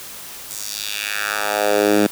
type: tone with high-pass filter sweep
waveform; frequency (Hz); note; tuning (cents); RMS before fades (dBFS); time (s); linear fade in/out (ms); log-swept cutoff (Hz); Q
10% pulse; 103.83; G#2; 0; -20; 0.5-2.07; 5; 8100 to 230; 1.8
effects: white hiss -35 dBFS RMS until 2.11 s